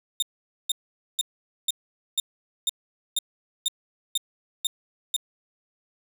sawtooth tone bursts, 3648 Hz, A#7, 38 cents flat, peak -18 dBFS, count 11, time 0.2-5.164 s, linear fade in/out 2 ms, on 24 ms, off 470 ms, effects none

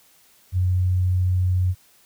sine tone, 91.4 Hz, F#2, 21 cents flat, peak -17 dBFS, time 0.52-1.75 s, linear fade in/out 50 ms, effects white hiss -56 dBFS RMS until 2.05 s

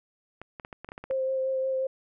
clicks, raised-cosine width 0.5 ms, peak -25 dBFS, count 10, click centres 0.416 / 0.598 / 0.649 / 0.728 / 0.846 / 0.889 / 0.919 / 0.979 / 1.04 / 1.11 s
sine tone with vibrato, 527 Hz, C5, 12 cents sharp, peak -25 dBFS, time 1.1-1.87 s, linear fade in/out 5 ms, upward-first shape sine, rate 5.6 Hz, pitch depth 13 cents each way
effects none

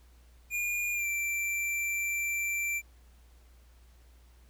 square tone with pitch glide, 2425 to 2349 Hz, D#7 to D7, -45 to 0 cents, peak -30 dBFS, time 0.5-2.82 s, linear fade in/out 50 ms, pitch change -55 cents, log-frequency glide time 0.93-1.06 s, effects added 60 Hz sine -55 dBFS peak until 4.49 s + pink hiss -66 dBFS RMS until 4.49 s

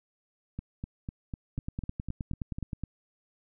two click trains, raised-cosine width 5 ms, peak -21 / -23 dBFS, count 13 / 9, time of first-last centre 1.58-2.837 / 0.59-2.585 s, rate 9.55 / 4.01 Hz, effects none

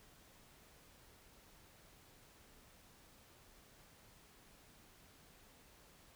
silence, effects pink hiss -64 dBFS RMS until 6.15 s

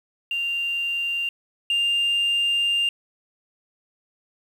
sine tone pair in turn, 2785 / 2798 Hz, F7 / F7, -5 / +3 cents, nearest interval unison, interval 8 cents, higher second, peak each -22 / -17 dBFS, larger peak second, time 0.31-1.29 / 1.7-2.89 s, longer second, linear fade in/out 2 ms, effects tanh soft clip ceiling -17 dBFS + 8-bit

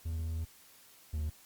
triangle tone pair in turn, 81.1 / 76.55 Hz, E2 / D#2, -28 / -28 cents, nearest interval minor second, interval 100 cents, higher first, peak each -31 / -30 dBFS, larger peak second, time 0.05-0.45 / 1.13-1.3 s, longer first, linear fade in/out 10 ms, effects white hiss -59 dBFS RMS until 1.45 s + Opus 48 kbps

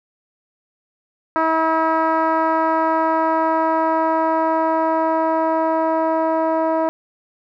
10% pulse tone with low-pass filter sweep, 321.9 Hz, E4, 41 cents flat, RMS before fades -18 dBFS, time 1.36-6.89 s, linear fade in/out 0 ms, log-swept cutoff 1200 to 790 Hz, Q 1.9, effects none

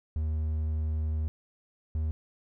triangle tone pair in turn, 77.78 / 78.28 Hz, D#2 / D#2, 0 / +11 cents, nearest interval unison, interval 11 cents, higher second, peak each -25 dBFS, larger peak neither, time 0.16-1.28 / 1.95-2.11 s, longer first, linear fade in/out 0 ms, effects none

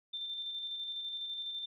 sine tone with tremolo, 3572 Hz, A7, 25 cents sharp, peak -36 dBFS, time 0.13-1.66 s, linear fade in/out 10 ms, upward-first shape square, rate 12 Hz, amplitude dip 30%, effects none

